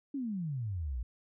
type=exponential sweep; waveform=sine; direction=down; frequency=290.6 to 55 Hz; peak=-33 dBFS; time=0.14-1.03 s; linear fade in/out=5 ms; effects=none